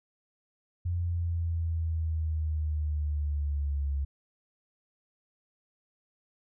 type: exponential sweep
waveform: sine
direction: down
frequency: 87.8 to 69.3 Hz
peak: -27 dBFS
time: 0.85-4.05 s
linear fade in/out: 10 ms
effects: none